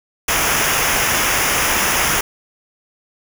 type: noise with comb filter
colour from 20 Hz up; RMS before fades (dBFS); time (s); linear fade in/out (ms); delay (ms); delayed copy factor
pink; -17; 0.28-2.21; 5; 0.24; -0.7
effects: none